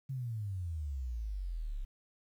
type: exponential sweep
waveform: sine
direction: down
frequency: 137.8 to 32.7 Hz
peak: -35 dBFS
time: 0.09-1.85 s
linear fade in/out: 10 ms
effects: 11-bit